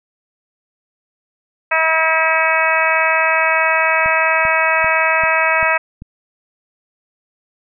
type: harmonic tone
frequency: 321.5 Hz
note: E4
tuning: 43 cents flat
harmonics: 2 / 3 / 4 / 5 / 6 / 7 / 8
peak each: -20 / -20 / -20 / -20 / -20 / -20 / -20 dBFS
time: 1.71-5.78 s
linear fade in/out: 10 ms
type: click train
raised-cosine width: 5 ms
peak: -20 dBFS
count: 6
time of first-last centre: 4.06-6.021 s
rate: 2.55 Hz
effects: none